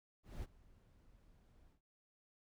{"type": "noise with ADSR envelope", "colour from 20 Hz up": "brown", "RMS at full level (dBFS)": -44, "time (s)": [0.23, 1.81], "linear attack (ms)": 200, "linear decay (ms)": 32, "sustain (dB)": -22, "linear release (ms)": 110, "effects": []}